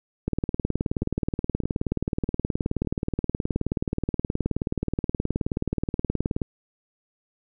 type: two click trains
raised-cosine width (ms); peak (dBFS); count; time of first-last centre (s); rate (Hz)
3; -23 / -11; 4 / 117; 1.03-2.848 / 0.28-6.418; 1.65 / 18.9
effects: none